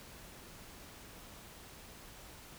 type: silence
effects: pink hiss -53 dBFS RMS until 2.58 s